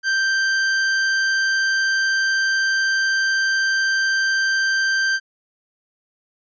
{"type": "tone", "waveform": "45% pulse", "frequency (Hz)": 1568, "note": "G6", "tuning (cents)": 0, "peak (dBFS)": -17, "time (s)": [0.03, 5.2], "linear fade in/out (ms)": 50, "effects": ["resampled to 16000 Hz"]}